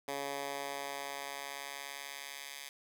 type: tone with high-pass filter sweep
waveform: 10% pulse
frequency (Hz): 140.3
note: C#3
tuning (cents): +21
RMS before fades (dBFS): -42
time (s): 0.08-2.69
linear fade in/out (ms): 2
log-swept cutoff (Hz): 410 to 2400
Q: 0.73
effects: none